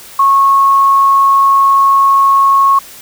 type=tone; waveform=sine; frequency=1097 Hz; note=C#6; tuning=18 cents flat; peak=-5 dBFS; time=0.19-2.79 s; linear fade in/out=5 ms; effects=white hiss -34 dBFS RMS until 3.01 s